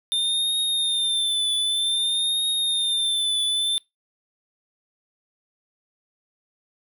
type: tone with vibrato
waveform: square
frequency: 3600 Hz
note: A7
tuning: 39 cents sharp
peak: -21 dBFS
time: 0.12-3.78 s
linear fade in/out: 0 ms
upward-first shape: triangle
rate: 0.53 Hz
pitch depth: 65 cents each way
effects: noise-tail reverb RT60 0.2 s tail -24 dB re dry